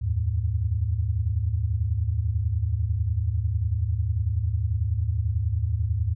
sine tone cluster, 76.8 / 87.8 / 106.1 Hz, D#2 / F2 / G#2, -22 / +10 / +38 cents, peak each -26 / -29 / -25 dBFS, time 0.01-6.15 s, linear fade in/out 20 ms, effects none

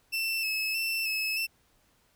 30% pulse tone with vibrato, 2634 Hz, E7, 2 cents flat, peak -25 dBFS, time 0.12-1.47 s, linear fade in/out 20 ms, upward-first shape square, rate 1.6 Hz, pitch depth 28 cents each way, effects pink hiss -67 dBFS RMS until 2.15 s

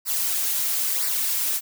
blue noise with flanger, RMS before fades -24 dBFS, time 0.05-1.61 s, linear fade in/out 50 ms, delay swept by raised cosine 0.3 to 5.5 ms, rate 1 Hz, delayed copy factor -0.65, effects none

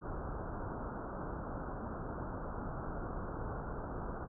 pink low-pass noise, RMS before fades -41 dBFS, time 0.01-4.28 s, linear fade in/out 50 ms, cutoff 1500 Hz, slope 96 dB/octave, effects none

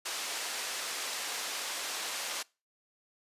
white band-pass noise, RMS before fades -37 dBFS, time 0.05-2.43 s, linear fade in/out 10 ms, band 460 to 6900 Hz, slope 12 dB/octave, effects noise-tail reverb RT60 0.3 s tail -24 dB re dry + resampled to 32000 Hz

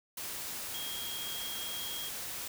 sine tone in noise, 3257 Hz, G#7, 34 cents flat, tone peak -40 dBFS, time 0.74-2.09 s, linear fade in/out 5 ms, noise white, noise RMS -40 dBFS, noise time 0.17-2.48 s, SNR -3 dB, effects none

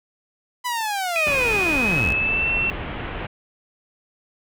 sawtooth linear sweep, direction down, 1005 to 35.28 Hz, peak -19 dBFS, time 0.64-2.14 s, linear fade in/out 20 ms
sine tone with pitch glide, 2489 to 2699 Hz, D#7 to E7, 0 to +40 cents, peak -19 dBFS, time 1.16-2.7 s, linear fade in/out 0 ms, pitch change +140 cents, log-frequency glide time 1.73-2.52 s
pink low-pass noise, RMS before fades -30 dBFS, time 1.26-3.27 s, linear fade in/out 10 ms, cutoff 3100 Hz, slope 48 dB/octave
effects none

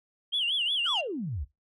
sine tone with vibrato, 3085 Hz, G7, 28 cents flat, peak -24 dBFS, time 0.32-1.02 s, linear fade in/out 20 ms, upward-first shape sine, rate 5.5 Hz, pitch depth 190 cents each way
sine exponential sweep, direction down, 1568 to 59.9 Hz, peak -30 dBFS, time 0.85-1.45 s, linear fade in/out 20 ms
effects noise-tail reverb RT60 0.2 s tail -18 dB re dry + tanh soft clip ceiling -20 dBFS

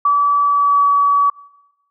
sine tone with pitch glide, 1150 to 1139.4 Hz, D6 to C#6, -37 to +47 cents, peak -10 dBFS, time 0.05-1.3 s, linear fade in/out 5 ms, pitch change -16 cents, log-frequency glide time 0.44-0.87 s, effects noise-tail reverb RT60 1.0 s tail -22 dB re dry

